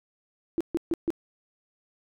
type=tone bursts; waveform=sine; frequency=333.8 Hz; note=E4; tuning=22 cents sharp; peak=-22 dBFS; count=4; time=0.58-1.104 s; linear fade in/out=0 ms; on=26 ms; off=140 ms; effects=none